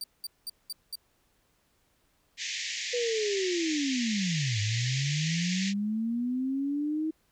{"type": "tone bursts", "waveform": "sawtooth", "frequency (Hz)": 4650, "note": "D8", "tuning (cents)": -18, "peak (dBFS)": -31, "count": 5, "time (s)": [0.01, 0.955], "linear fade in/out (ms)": 2, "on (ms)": 29, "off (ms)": 200}
{"type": "band-pass noise", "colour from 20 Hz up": "pink", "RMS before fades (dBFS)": -35, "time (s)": [2.37, 5.74], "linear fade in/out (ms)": 50, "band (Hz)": [1800, 7200], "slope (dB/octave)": 96}
{"type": "linear two-way sweep", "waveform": "sine", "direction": "down then up", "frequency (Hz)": [493.9, 101.9, 318.9], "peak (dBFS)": -27, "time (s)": [2.93, 7.11], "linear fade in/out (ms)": 10, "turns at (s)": 4.6}
{"effects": ["pink hiss -70 dBFS RMS until 7.31 s"]}